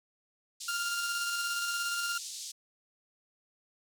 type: band-pass noise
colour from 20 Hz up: white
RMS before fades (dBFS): -42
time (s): 0.6-2.52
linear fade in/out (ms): 10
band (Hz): 3800 to 8100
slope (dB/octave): 24
type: tone with tremolo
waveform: sawtooth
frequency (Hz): 1396.9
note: F6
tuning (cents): 0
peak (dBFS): -27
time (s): 0.68-2.18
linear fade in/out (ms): 5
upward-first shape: square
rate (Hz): 17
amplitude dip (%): 25
effects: none